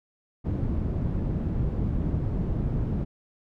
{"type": "low-pass noise", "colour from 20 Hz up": "white", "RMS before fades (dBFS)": -27, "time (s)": [0.44, 3.05], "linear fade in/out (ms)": 20, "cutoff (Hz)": 150, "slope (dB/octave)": 12, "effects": []}